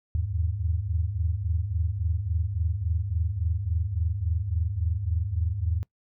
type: tone cluster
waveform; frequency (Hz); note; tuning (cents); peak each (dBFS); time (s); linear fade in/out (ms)
sine; 78.5 / 82.1 / 102; D#2 / E2 / G#2; +16 / -6 / -31; -29; 0.15-5.83; 0
effects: noise-tail reverb RT60 0.1 s tail -22 dB re dry